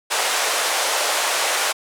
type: band-pass noise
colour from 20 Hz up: pink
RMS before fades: -21 dBFS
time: 0.1-1.73 s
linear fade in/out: 20 ms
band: 540 to 11000 Hz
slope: 24 dB/octave
effects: none